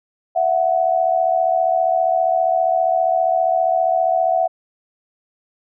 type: tone pair together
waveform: sine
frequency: 665 / 740 Hz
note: E5 / F#5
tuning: +15 / 0 cents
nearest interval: major second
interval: 185 cents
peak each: -17 dBFS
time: 0.35-4.48 s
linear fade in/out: 20 ms
effects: none